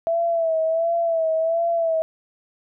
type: tone with vibrato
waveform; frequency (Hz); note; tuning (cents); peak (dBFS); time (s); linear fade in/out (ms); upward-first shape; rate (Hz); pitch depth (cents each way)
sine; 659.3; E5; 0; -18; 0.07-2.02; 0; sine; 1.4; 51
effects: none